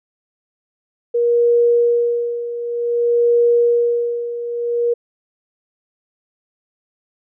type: tone with tremolo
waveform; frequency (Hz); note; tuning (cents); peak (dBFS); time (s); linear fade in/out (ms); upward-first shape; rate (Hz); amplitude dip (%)
sine; 474.7; A#4; +31; -10; 1.14-4.94; 10; sine; 0.54; 75
effects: none